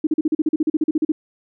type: tone bursts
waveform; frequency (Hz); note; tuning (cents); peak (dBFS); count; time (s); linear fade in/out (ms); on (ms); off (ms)
sine; 311.1; D#4; 0; -14; 16; 0.04-1.12; 5; 30; 40
effects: none